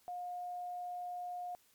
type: tone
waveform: sine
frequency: 714 Hz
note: F5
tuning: 38 cents sharp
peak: -39 dBFS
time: 0.08-1.55 s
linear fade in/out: 0 ms
effects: white hiss -69 dBFS RMS until 1.74 s + MP3 96 kbps